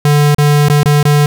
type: tone with dropouts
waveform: square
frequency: 146.83 Hz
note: D3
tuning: in tune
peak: -7 dBFS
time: 0.05-1.26 s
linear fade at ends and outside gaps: 2 ms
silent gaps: 0.347-0.383 / 0.685-0.698 / 0.832-0.857 / 1.029-1.052 s
effects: 7-bit